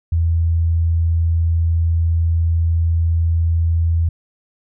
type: tone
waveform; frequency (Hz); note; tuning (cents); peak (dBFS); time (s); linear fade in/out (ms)
sine; 83; E2; +12; -13; 0.12-4.09; 5
effects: none